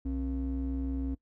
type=ring-modulated tone; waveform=triangle; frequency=103.2 Hz; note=G#2; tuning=10 cents flat; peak=-25 dBFS; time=0.05-1.15 s; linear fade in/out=10 ms; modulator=166 Hz; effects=noise-tail reverb RT60 0.1 s tail -19 dB re dry